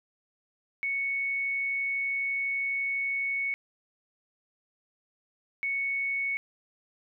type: tone pair in turn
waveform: sine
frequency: 2217 / 2217 Hz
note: C#7 / C#7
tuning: 0 / 0 cents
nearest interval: unison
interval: 0 cents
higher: neither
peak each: -27 dBFS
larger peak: neither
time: 0.83-3.54 / 5.63-6.37 s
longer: first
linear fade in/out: 0 ms
effects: none